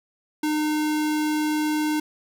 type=tone; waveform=square; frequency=304.6 Hz; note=D#4; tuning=37 cents flat; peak=-22 dBFS; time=0.43-2 s; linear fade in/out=5 ms; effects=none